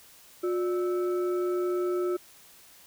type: tone with frequency modulation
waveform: sine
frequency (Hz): 358.8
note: F4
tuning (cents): +47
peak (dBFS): -25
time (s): 0.43-2.17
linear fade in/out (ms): 10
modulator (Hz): 950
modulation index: 0.44
effects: white hiss -54 dBFS RMS until 2.86 s